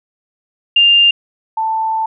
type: tone pair in turn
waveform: sine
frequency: 2800 / 885.5 Hz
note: F7 / A5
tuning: +4 / +11 cents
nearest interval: octave + minor sixth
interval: 1993 cents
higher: first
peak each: -6 / -14 dBFS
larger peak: first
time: 0.76-1.11 / 1.57-2.06 s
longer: second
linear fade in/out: 5 ms
effects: none